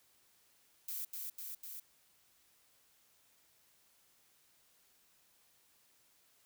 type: noise with echo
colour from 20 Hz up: violet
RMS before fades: -41 dBFS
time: 0.88-1.05 s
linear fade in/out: 5 ms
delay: 250 ms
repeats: 3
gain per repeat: -2 dB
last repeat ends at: 1.8 s
effects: white hiss -70 dBFS RMS until 6.45 s